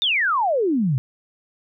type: exponential sweep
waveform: sine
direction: down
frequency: 3729 to 120 Hz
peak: -17 dBFS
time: 0.02-0.98 s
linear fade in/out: 0 ms
effects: none